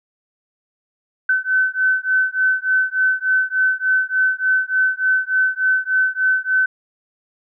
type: beating tone pair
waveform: sine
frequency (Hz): 1520 / 1523.4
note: F#6 / G6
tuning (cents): +46 / -50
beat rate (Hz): 3.4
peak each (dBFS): -18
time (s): 1.29-6.66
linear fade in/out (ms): 5
effects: none